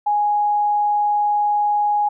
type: tone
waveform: sine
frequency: 830 Hz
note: G#5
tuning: 1 cent flat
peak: -15 dBFS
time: 0.06-2.09 s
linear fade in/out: 10 ms
effects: none